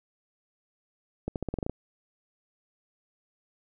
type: accelerating click train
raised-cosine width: 2 ms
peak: -17 dBFS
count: 9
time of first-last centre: 1.28-1.696 s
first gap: 78 ms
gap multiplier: 0.88
effects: none